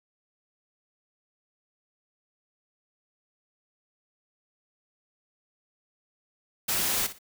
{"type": "noise with echo", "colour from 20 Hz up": "white", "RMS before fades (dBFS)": -27, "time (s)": [6.68, 7.07], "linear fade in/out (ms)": 10, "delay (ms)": 59, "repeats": 2, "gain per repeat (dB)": -13, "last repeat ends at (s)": 7.188, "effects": []}